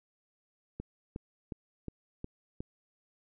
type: click train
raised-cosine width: 3 ms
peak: -25 dBFS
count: 6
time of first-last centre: 0.8-2.605 s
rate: 2.77 Hz
effects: none